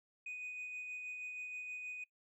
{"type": "tone with tremolo", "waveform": "sine", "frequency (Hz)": 2489, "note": "D#7", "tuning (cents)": 0, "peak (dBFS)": -39, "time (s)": [0.26, 2.04], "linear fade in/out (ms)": 5, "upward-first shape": "sine", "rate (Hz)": 6.3, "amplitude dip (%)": 35, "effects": ["noise-tail reverb RT60 0.1 s tail -23 dB re dry", "tanh soft clip ceiling -40 dBFS"]}